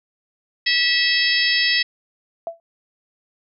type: harmonic tone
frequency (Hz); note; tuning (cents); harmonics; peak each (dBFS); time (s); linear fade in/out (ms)
651; E5; -22; 3 / 4 / 5 / 6 / 7 / 8; -20 / -24 / -24 / -24 / -25 / -23; 0.66-1.83; 10
type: tone with exponential decay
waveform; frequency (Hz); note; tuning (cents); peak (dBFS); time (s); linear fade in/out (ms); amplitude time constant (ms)
sine; 669; E5; +25; -20; 2.47-2.6; 1; 27
effects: none